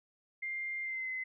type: tone with pitch glide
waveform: sine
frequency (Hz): 2100 to 2046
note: C7 to C7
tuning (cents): +6 to -39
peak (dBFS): -35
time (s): 0.42-1.24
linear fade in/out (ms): 10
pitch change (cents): -45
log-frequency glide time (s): 0.83-1.1
effects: none